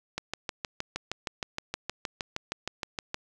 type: click train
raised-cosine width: 0.2 ms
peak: -14 dBFS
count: 20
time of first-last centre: 0.18-3.144 s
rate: 6.41 Hz
effects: none